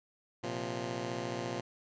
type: chord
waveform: 10% pulse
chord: Bb suspended second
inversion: none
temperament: just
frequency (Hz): 116.54 / 131.11 / 174.81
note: Bb2 / C3 / F3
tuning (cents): 0 / +4 / +2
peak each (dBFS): -31 / -33 / -34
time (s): 0.43-1.61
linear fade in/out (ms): 10
effects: resampled to 16000 Hz